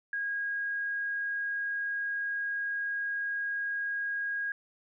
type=tone; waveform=sine; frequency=1637 Hz; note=G#6; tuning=25 cents flat; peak=-30 dBFS; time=0.13-4.52 s; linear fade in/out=2 ms; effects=none